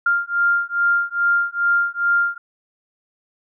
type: beating tone pair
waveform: sine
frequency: 1396.9 / 1399.3 Hz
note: F6 / F6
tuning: 0 / +3 cents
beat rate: 2.4 Hz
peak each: -19 dBFS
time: 0.06-2.38 s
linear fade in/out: 5 ms
effects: none